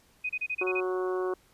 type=tone bursts; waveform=sine; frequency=2500 Hz; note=D#7; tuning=8 cents sharp; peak=-28 dBFS; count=7; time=0.24-0.805 s; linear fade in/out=10 ms; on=55 ms; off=30 ms
type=harmonic tone; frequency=184.5 Hz; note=F#3; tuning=5 cents flat; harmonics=2 / 3 / 4 / 5 / 6 / 7 / 8; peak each=-28 / -39 / -41 / -46 / -38 / -48 / -45 dBFS; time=0.61-1.34 s; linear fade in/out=5 ms
effects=pink hiss -63 dBFS RMS until 1.53 s + resampled to 32000 Hz